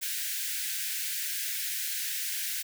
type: high-pass noise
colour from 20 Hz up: white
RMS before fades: -33 dBFS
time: 0.01-2.63 s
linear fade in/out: 20 ms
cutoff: 1500 Hz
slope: 96 dB/octave
effects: none